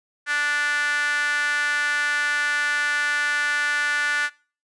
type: tone with high-pass filter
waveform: sawtooth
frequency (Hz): 292.7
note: D4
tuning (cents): -6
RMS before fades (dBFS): -23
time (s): 0.26-4.3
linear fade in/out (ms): 50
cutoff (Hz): 1600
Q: 8.6
effects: noise-tail reverb RT60 0.4 s tail -23 dB re dry + resampled to 22050 Hz